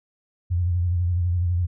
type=tone with vibrato; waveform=sine; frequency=88 Hz; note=F2; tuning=14 cents sharp; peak=-19 dBFS; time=0.5-1.67 s; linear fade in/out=20 ms; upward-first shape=sine; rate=12 Hz; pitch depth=59 cents each way; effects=none